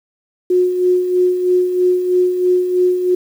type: tone with tremolo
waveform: sine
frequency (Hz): 362.6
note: F#4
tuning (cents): -35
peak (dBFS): -9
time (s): 0.5-3.15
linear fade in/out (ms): 5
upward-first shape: sine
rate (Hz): 3.1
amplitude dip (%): 55
effects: 7-bit